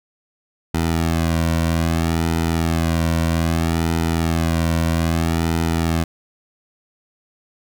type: tone with flanger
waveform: sawtooth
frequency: 82.41 Hz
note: E2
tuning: in tune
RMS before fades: -19 dBFS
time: 0.74-6.04 s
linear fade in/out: 5 ms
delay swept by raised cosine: 1.8 to 2.4 ms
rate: 0.62 Hz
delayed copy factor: -0.85
effects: none